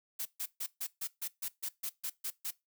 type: noise bursts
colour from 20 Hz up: blue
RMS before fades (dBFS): -37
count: 12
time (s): 0.19-2.51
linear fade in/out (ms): 10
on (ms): 65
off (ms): 140
effects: noise-tail reverb RT60 0.2 s tail -20 dB re dry